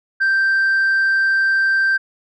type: tone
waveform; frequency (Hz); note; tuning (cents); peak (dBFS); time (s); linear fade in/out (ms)
sine; 1568; G6; 0; -11; 0.2-1.98; 20
effects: tanh soft clip ceiling -12 dBFS